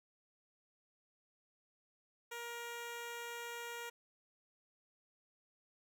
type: tone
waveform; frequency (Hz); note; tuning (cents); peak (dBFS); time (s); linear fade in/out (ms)
10% pulse; 471.9; A#4; +21; -35; 2.31-3.9; 10
effects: none